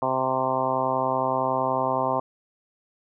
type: harmonic tone with a mistuned harmonic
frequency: 130.7 Hz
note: C3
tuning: 1 cent flat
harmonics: 1 / 2 / 3 / 4 / 5 / 6 / 7 / 8 / 9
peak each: -36 / -33 / -34 / -30 / -28 / -30 / -28 / -28 / -38 dBFS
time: 0.02-2.2 s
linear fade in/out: 2 ms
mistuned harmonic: 9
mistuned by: -22 cents
effects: none